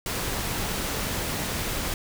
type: noise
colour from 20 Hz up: pink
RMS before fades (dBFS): -29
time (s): 0.06-1.94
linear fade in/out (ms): 2
effects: none